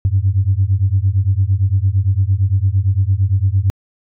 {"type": "beating tone pair", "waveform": "sine", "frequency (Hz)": [92.5, 101.3], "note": ["F#2", "G#2"], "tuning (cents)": [0, -43], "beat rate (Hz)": 8.8, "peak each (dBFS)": -14, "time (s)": [0.05, 3.7], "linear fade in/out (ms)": 0, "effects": ["tanh soft clip ceiling -4 dBFS"]}